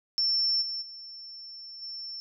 sine tone with level steps, 5390 Hz, E8, 38 cents sharp, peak -23 / -31 / -41 / -36 dBFS, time 0.18-2.2 s, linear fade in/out 0 ms, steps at 0.61 / 0.81 / 1.81 s, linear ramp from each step 20 ms, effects none

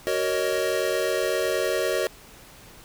square chord, D# minor seventh, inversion first, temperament equal with one note detuned, 375.4 / 466.2 / 554.4 / 622.3 Hz, F#4 / A#4 / C#5 / D#5, +25 / 0 / 0 / 0 cents, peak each -29 dBFS, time 0.07-2.07 s, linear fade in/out 0 ms, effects pink hiss -48 dBFS RMS until 2.84 s

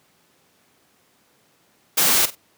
white noise with echo, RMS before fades -17 dBFS, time 1.97-2.26 s, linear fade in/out 10 ms, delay 47 ms, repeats 2, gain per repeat -14 dB, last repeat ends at 2.354 s, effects pink hiss -60 dBFS RMS until 2.57 s + high-pass 150 Hz 12 dB/octave

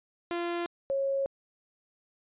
sawtooth / sine tone pair in turn, 344.7 / 547.2 Hz, F4 / C#5, -23 / -23 cents, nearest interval minor sixth, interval 800 cents, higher second, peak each -26 dBFS, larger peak neither, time 0.31-0.66 / 0.9-1.26 s, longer second, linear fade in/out 0 ms, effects resampled to 8000 Hz

